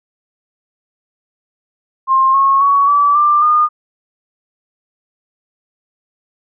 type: tone with pitch steps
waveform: sine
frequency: 1061 / 1090.8 / 1121.5 / 1153 / 1185.4 / 1218.8 Hz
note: C6 / C#6 / C#6 / D6 / D6 / D#6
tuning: +24 / -28 / +20 / -32 / +16 / -36 cents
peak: -8 dBFS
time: 2.07-3.69 s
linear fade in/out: 50 ms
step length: 270 ms
effects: none